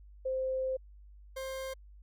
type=tone pair in turn; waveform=sine / 40% pulse; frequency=522 / 529 Hz; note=C5 / C5; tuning=-4 / +19 cents; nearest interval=unison; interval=23 cents; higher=second; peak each=-30 / -36 dBFS; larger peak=first; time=0.25-0.77 / 1.36-1.74 s; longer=first; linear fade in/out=10 ms; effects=added 50 Hz sine -51 dBFS peak until 2.02 s